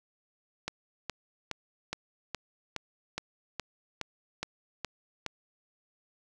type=click train; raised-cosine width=0.2 ms; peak=-16 dBFS; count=12; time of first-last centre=0.68-5.263 s; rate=2.4 Hz; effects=none